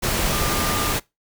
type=tone in noise; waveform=sine; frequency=1200 Hz; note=D6; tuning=37 cents sharp; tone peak=-29 dBFS; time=0.31-0.94 s; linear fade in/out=20 ms; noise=pink; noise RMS=-22 dBFS; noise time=0.02-1 s; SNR=-10 dB; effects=noise-tail reverb RT60 0.2 s tail -22 dB re dry